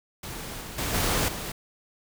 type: noise with level steps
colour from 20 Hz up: pink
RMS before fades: -37 / -39 / -29 / -25 / -34 dBFS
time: 0.23-1.52 s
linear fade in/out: 5 ms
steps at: 0.61 / 0.78 / 0.94 / 1.28 s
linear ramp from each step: 5 ms
effects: none